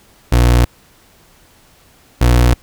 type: tone pair in turn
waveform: 30% pulse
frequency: 60.1 / 60.36 Hz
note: B1 / B1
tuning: -46 / -39 cents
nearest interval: unison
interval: 7 cents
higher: second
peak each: -5 dBFS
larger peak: neither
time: 0.32-0.65 / 2.21-2.54 s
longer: neither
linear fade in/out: 5 ms
effects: pink hiss -49 dBFS RMS until 2.62 s